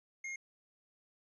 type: tone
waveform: square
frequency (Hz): 2138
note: C7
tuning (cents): +37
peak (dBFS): -40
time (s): 0.24-0.36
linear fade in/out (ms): 5
effects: resampled to 22050 Hz